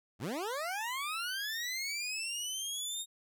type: linear sweep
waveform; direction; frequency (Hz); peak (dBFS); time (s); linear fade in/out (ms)
20% pulse; up; 80.3 to 3729; -30; 0.19-3.06; 50
effects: none